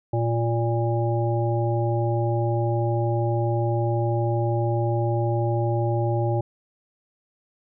harmonic tone, 116.54 Hz, A#2, in tune, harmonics 1 / 3 / 5 / 7, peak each -22 / -27 / -29 / -30 dBFS, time 0.13-6.41 s, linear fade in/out 5 ms, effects none

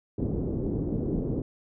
white low-pass noise, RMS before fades -29 dBFS, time 0.18-1.42 s, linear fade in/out 5 ms, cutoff 370 Hz, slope 24 dB/octave, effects none

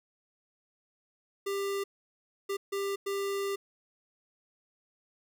square tone bursts at uneven times, 396.7 Hz, G4, 21 cents sharp, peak -31 dBFS, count 4, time 1.46-1.84 / 2.49-2.57 / 2.72-2.96 / 3.06-3.56 s, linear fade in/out 10 ms, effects none

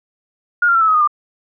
sine tone with pitch steps, 1427 / 1385.6 / 1345.4 / 1306.3 / 1268.4 / 1231.6 / 1195.8 Hz, F6 / F6 / E6 / E6 / D#6 / D#6 / D6, +37 / -14 / +35 / -16 / +33 / -18 / +31 cents, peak -10 dBFS, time 0.62-1.075 s, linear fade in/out 5 ms, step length 65 ms, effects none

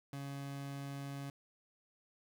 30% pulse tone, 139.5 Hz, C#3, 11 cents sharp, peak -39 dBFS, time 0.13-1.3 s, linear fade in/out 2 ms, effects none

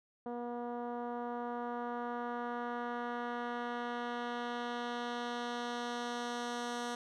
10% pulse tone with low-pass filter sweep, 240.4 Hz, B3, 46 cents flat, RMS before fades -39 dBFS, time 0.26-6.95 s, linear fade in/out 2 ms, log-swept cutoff 660 to 7300 Hz, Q 1, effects none

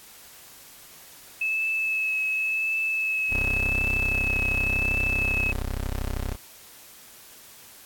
sine tone with vibrato, 2600 Hz, E7, 24 cents flat, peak -23 dBFS, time 1.41-5.52 s, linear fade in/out 5 ms, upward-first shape triangle, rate 0.91 Hz, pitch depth 21 cents each way
20% pulse tone, 32.7 Hz, C1, in tune, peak -22 dBFS, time 3.29-6.37 s, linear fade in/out 50 ms
effects white hiss -48 dBFS RMS until 7.85 s + AAC 64 kbps

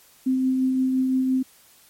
sine tone with tremolo, 260 Hz, C4, 11 cents flat, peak -17 dBFS, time 0.26-1.43 s, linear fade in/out 10 ms, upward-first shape triangle, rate 5.8 Hz, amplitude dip 30%, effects white hiss -54 dBFS RMS until 1.89 s + MP3 64 kbps

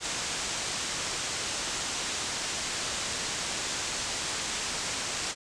white low-pass noise, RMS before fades -33 dBFS, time 0-5.35 s, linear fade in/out 50 ms, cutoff 8200 Hz, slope 48 dB/octave, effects none

